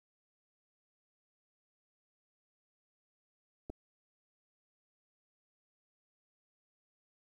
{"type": "clicks", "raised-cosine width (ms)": 2, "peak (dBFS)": -30, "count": 2, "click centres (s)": [3.698, 3.701], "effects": ["11-bit"]}